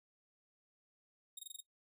15% pulse tone bursts, 3729 Hz, A#7, in tune, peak -37 dBFS, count 6, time 1.37-1.606 s, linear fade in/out 5 ms, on 21 ms, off 22 ms, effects noise-tail reverb RT60 0.1 s tail -18 dB re dry

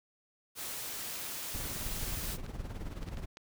white noise, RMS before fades -40 dBFS, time 0.55-2.38 s, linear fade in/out 50 ms
brown noise with tremolo, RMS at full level -37 dBFS, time 1.54-3.26 s, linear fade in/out 10 ms, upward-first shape sine, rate 19 Hz, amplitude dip 65%
clicks, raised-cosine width 0.2 ms, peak -31 dBFS, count 6, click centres 2.306 / 2.464 / 3.03 / 3.087 / 3.172 / 3.371 s
effects none

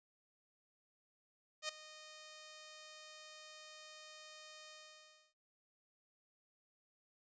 5% pulse tone with ADSR envelope, 617 Hz, D#5, 15 cents flat, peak -25 dBFS, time 1.62-5.34 s, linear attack 69 ms, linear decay 6 ms, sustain -17 dB, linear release 640 ms, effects resampled to 16000 Hz

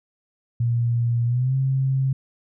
sine tone with pitch glide, 118.3 to 133.56 Hz, A#2 to C3, +26 to +36 cents, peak -18 dBFS, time 0.6-2.13 s, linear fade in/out 5 ms, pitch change +210 cents, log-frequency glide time 1.26-1.55 s, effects none

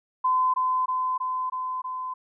sine tone with echo, 1022 Hz, C6, 41 cents flat, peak -19 dBFS, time 0.24-0.54 s, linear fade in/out 10 ms, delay 320 ms, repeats 5, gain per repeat -2 dB, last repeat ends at 2.14 s, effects none

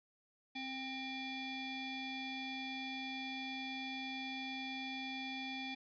25% pulse ring-modulated tone, 1057 Hz, C6, 17 cents sharp, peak -34 dBFS, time 0.55-5.75 s, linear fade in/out 10 ms, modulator 1320 Hz, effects resampled to 11025 Hz + 11-bit

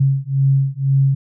sine beating tone pair, 135.4 / 137.4 Hz, C#3 / C#3, -40 / -15 cents, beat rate 2 Hz, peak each -16 dBFS, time 0-1.15 s, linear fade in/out 10 ms, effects none

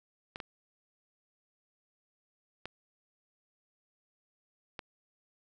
clicks, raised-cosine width 0.3 ms, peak -23 dBFS, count 4, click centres 0.359 / 0.402 / 2.656 / 4.792 s, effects none

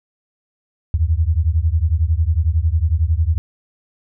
sine beating tone pair, 76.1 / 87.1 Hz, D#2 / F2, -38 / -4 cents, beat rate 11 Hz, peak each -16 / -17 dBFS, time 0.94-3.38 s, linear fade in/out 0 ms, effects none

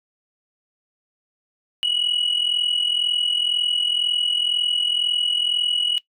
sine tone pair together, 2907 / 2949 Hz, F#7 / F#7, -31 / -6 cents, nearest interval unison, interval 25 cents, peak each -20 dBFS, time 1.83-5.98 s, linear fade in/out 0 ms, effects noise-tail reverb RT60 0.1 s tail -19 dB re dry + tanh soft clip ceiling -15 dBFS

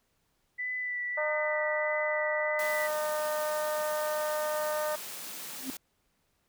sine tone with vibrato, 1982 Hz, B6, 6 cents sharp, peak -31 dBFS, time 0.58-2.88 s, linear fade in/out 20 ms, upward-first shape sine, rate 1.6 Hz, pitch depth 19 cents each way
harmonic tone, 304.2 Hz, D#4, 39 cents flat, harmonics 2 / 3 / 4 / 5 / 6, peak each -30 / -38 / -38 / -43 / -44 dBFS, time 1.17-4.96 s, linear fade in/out 10 ms
white high-pass noise, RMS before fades -41 dBFS, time 2.59-5.77 s, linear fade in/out 2 ms, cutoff 140 Hz, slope 96 dB/octave
sine tone with exponential growth, 263.8 Hz, C4, 14 cents sharp, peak -29 dBFS, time 5.57-5.7 s, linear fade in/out 0 ms, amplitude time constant 28 ms
effects pink hiss -74 dBFS RMS until 6.48 s

